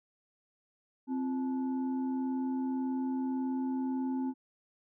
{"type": "tone with frequency modulation", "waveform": "sine", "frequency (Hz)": 261.6, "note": "C4", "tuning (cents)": 0, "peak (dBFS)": -30, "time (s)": [1.07, 4.34], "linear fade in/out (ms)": 50, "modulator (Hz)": 605, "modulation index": 0.41, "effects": []}